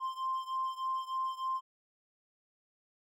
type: beating tone pair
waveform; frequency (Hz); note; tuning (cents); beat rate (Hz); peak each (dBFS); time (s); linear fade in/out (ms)
triangle; 1047 / 1050.3; C6 / C6; +1 / +6; 3.3; -32 / -34; 0-1.61; 50
effects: tanh soft clip ceiling -28 dBFS